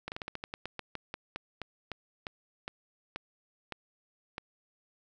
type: slowing click train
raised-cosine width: 0.3 ms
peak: -21 dBFS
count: 20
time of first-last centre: 0.08-4.381 s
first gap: 39 ms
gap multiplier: 1.17
effects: none